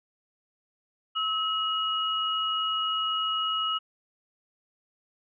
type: tone pair together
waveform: sine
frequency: 1290.5 / 2897 Hz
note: E6 / F#7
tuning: -37 / -37 cents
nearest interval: octave + major second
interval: 1400 cents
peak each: -28 dBFS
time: 1.15-3.79 s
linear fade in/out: 20 ms
effects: none